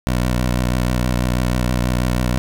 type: tone with vibrato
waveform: 15% pulse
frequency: 61.6 Hz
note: B1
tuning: 4 cents flat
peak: -10 dBFS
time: 0.07-2.38 s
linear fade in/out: 0 ms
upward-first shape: sine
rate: 6.2 Hz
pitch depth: 40 cents each way
effects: none